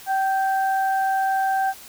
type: tone pair together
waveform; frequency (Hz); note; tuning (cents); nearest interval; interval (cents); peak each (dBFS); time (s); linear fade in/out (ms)
sine; 771 / 1569.9; G5 / G6; -29 / +2; octave; 1231; -19 / -28; 0.06-1.74; 50
effects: white hiss -43 dBFS RMS until 1.88 s